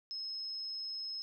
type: tone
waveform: sine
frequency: 5170 Hz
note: E8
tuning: 34 cents flat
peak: -38 dBFS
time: 0.11-1.22 s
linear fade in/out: 0 ms
effects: 13-bit